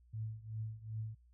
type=tone with tremolo; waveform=sine; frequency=110 Hz; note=A2; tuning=in tune; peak=-36 dBFS; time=0.13-1.15 s; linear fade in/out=10 ms; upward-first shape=triangle; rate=2.6 Hz; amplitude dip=90%; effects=added 60 Hz sine -62 dBFS peak until 1.33 s